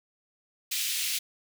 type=high-pass noise; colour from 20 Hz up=pink; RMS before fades=-30 dBFS; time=0.71-1.19 s; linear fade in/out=10 ms; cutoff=2500 Hz; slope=24 dB/octave; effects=none